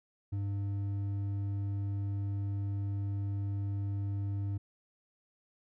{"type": "tone with hard clipping", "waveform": "sine", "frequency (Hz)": 100, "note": "G2", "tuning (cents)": 35, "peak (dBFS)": -33, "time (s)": [0.32, 4.58], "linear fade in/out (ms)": 10, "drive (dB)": 5, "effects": []}